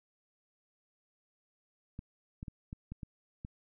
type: clicks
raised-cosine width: 5 ms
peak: -29 dBFS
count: 7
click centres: 1.991 / 2.429 / 2.482 / 2.729 / 2.92 / 3.032 / 3.449 s
effects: none